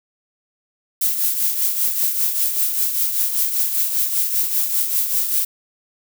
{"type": "noise with tremolo", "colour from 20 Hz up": "violet", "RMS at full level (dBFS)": -17, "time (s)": [1.01, 5.45], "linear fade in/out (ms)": 5, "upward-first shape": "triangle", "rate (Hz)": 5.1, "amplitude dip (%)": 60, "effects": []}